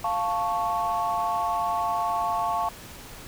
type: chord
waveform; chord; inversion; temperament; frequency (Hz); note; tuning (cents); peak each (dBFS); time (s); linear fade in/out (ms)
sine; F augmented; none; equal; 698.5 / 880 / 1108.7; F5 / A5 / C#6; 0 / 0 / 0; -27; 0.04-2.69; 5
effects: tanh soft clip ceiling -16 dBFS + pink hiss -43 dBFS RMS until 3.27 s